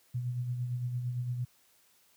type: tone with tremolo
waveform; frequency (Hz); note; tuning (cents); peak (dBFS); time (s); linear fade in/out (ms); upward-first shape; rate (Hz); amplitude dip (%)
sine; 123.2; B2; -4; -29; 0.14-1.45; 10; sine; 8.8; 45
effects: white hiss -66 dBFS RMS until 2.16 s + high-pass 60 Hz 12 dB/octave